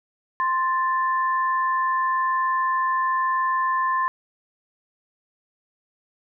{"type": "tone pair together", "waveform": "sine", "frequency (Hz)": [1046.5, 1759.2], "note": ["C6", "A6"], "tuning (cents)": [0, -1], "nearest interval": "major sixth", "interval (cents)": 899, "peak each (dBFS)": [-20, -28], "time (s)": [0.4, 4.08], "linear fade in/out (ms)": 0, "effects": []}